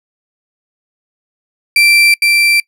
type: tone with echo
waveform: 35% pulse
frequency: 2349 Hz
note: D7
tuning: in tune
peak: -4 dBFS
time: 1.76-2.14 s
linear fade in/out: 2 ms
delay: 460 ms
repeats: 1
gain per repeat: -2 dB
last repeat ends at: 2.6 s
effects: noise-tail reverb RT60 0.1 s tail -24 dB re dry + low-pass 12000 Hz 12 dB/octave